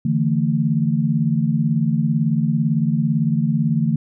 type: chord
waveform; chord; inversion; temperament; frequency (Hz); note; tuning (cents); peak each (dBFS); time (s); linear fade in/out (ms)
sine; D suspended second; none; equal with one note detuned; 146.83 / 164.81 / 224.4; D3 / E3 / A3; 0 / 0 / +34; -20; 0.05-3.96; 5
effects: none